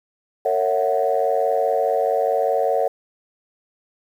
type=chord; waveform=sine; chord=F# dominant seventh; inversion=first; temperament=equal with one note detuned; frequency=455 / 554.4 / 659.3 / 740 Hz; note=A#4 / C#5 / E5 / F#5; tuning=-42 / 0 / 0 / 0 cents; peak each=-22 / -21 / -23 / -22 dBFS; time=0.45-2.88 s; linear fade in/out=5 ms; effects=tanh soft clip ceiling -8 dBFS + 8-bit